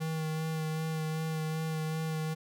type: tone with vibrato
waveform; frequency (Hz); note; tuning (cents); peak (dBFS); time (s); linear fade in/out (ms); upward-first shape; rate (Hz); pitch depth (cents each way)
square; 158.4; D#3; +31; -32; 0-2.35; 20; sine; 2.6; 17
effects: none